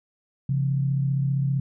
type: tone pair together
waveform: sine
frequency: 135.28 / 170.5 Hz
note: C#3 / F3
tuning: -42 / -41 cents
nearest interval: major third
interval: 401 cents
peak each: -21 / -30 dBFS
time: 0.49-1.6 s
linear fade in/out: 5 ms
effects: none